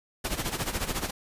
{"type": "noise with tremolo", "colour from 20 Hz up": "pink", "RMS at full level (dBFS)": -28, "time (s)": [0.24, 1.11], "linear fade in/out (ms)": 10, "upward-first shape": "sine", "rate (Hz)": 14, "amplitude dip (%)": 75, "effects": ["resampled to 32000 Hz"]}